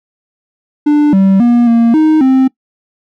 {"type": "tone with pitch steps", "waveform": "triangle", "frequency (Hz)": [295.9, 193.2, 239, 232.3, 311.8, 262.7], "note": ["D4", "G3", "A#3", "A#3", "D#4", "C4"], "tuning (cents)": [13, -25, 43, -6, 4, 7], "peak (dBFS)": -3, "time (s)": [0.86, 2.48], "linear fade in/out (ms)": 10, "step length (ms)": 270, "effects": ["noise-tail reverb RT60 0.1 s tail -22 dB re dry"]}